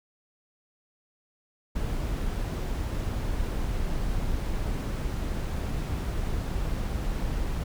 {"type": "noise", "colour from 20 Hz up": "brown", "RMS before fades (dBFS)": -29, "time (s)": [1.75, 7.64], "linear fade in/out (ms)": 10, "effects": []}